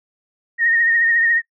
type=tone with vibrato; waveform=sine; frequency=1852 Hz; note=A#6; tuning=12 cents flat; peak=-13 dBFS; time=0.58-1.42 s; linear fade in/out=50 ms; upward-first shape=triangle; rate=14 Hz; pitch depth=46 cents each way; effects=noise-tail reverb RT60 0.1 s tail -23 dB re dry